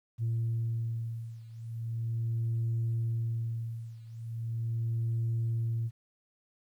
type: beating tone pair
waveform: sine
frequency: 114.7 / 115.09 Hz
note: A#2 / A#2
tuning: -28 / -22 cents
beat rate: 0.39 Hz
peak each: -31 / -33 dBFS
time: 0.18-5.91 s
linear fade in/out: 50 ms
effects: tanh soft clip ceiling -25 dBFS + 11-bit